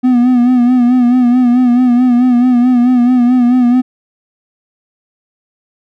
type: tone with vibrato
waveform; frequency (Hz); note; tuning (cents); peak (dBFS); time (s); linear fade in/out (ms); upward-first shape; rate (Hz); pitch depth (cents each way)
triangle; 246.9; B3; 0; -4; 0.03-3.82; 20; sine; 4.6; 55
effects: none